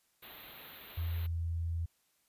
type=band-stop noise; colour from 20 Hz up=white; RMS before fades=-48 dBFS; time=0.22-1.27 s; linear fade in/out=10 ms; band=4100 to 12000 Hz; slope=96 dB/octave
type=tone; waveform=sine; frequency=83.5 Hz; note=E2; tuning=23 cents sharp; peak=-32 dBFS; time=0.97-1.86 s; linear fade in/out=10 ms
effects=white hiss -74 dBFS RMS until 2.28 s + resampled to 32000 Hz